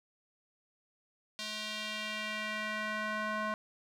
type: tone with band-pass filter sweep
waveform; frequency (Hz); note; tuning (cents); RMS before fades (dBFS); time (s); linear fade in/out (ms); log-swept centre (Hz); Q
square; 214.1; A3; -47; -37; 1.39-3.54; 0; 4100 to 1200; 1.6
effects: none